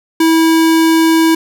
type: tone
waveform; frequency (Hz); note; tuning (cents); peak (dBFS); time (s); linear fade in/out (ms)
square; 325; E4; -24; -8; 0.2-1.35; 5
effects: none